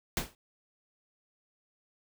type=noise with exponential decay; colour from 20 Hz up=pink; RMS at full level=-27 dBFS; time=0.17-0.35 s; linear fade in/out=1 ms; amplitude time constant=37 ms; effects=none